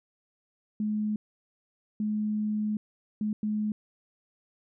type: tone bursts at uneven times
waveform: sine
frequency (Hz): 212.3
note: G#3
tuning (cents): +38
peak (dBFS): -26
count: 4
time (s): 0.8-1.16 / 2-2.77 / 3.21-3.33 / 3.43-3.72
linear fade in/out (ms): 2
effects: none